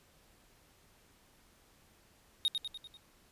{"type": "tone with echo", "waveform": "triangle", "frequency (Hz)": 3729, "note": "A#7", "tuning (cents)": 0, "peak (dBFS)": -25, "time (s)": [2.45, 2.48], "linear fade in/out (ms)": 0, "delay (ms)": 98, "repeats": 5, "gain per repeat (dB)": -5, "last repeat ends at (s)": 2.97, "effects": ["pink hiss -65 dBFS RMS until 3.31 s", "resampled to 32000 Hz"]}